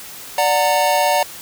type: chord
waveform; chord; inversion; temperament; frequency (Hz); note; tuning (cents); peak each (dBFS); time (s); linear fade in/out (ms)
square; D augmented; none; just; 587.3 / 734.2 / 917.7; D5 / F#5 / A#5; 0 / -14 / -27; -19; 0.38-1.23; 2
effects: white hiss -35 dBFS RMS until 1.41 s